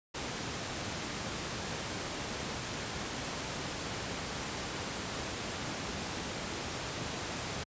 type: noise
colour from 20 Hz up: pink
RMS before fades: -37 dBFS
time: 0.14-7.64 s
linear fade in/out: 10 ms
effects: high-pass 80 Hz 12 dB/octave + resampled to 16000 Hz